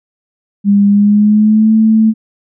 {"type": "tone with pitch glide", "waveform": "sine", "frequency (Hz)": [201.7, 220], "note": ["G3", "A3"], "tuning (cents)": [50, 0], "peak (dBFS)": -5, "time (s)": [0.64, 2.14], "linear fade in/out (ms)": 50, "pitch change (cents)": 150, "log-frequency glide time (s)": [0.87, 1.73], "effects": []}